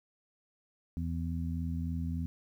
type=harmonic tone; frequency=83.4 Hz; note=E2; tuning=21 cents sharp; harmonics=1 / 2 / 3; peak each=-34 / -37 / -39 dBFS; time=0.97-2.26 s; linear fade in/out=0 ms; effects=11-bit